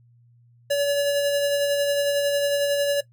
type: tone with tremolo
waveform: square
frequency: 570 Hz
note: C#5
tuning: 48 cents sharp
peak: -19 dBFS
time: 0.7-3.01 s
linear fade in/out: 10 ms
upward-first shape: sine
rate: 11 Hz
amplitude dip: 30%
effects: noise-tail reverb RT60 0.1 s tail -17 dB re dry + added 119 Hz sine -53 dBFS peak until 3.12 s